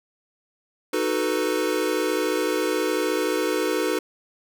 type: chord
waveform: square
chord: B dominant seventh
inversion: first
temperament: equal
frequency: 311.1 / 370 / 440 / 493.9 Hz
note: D#4 / F#4 / A4 / B4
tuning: 0 / 0 / 0 / 0 cents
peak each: -28 dBFS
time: 0.93-3.99 s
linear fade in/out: 5 ms
effects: none